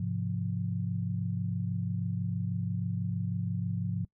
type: chord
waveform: sine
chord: F minor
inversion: first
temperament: just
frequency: 104.77 / 130.96 / 174.61 Hz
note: Ab2 / C3 / F3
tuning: +16 / +2 / 0 cents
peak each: -33 / -36 / -33 dBFS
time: 0-4.05 s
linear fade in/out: 5 ms
effects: noise-tail reverb RT60 0.1 s tail -23 dB re dry